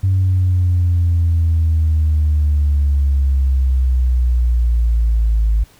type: exponential sweep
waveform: sine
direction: down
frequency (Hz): 95.7 to 53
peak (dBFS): -10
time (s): 0.03-5.64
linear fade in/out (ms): 10
effects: tanh soft clip ceiling -8 dBFS + pink hiss -49 dBFS RMS until 5.79 s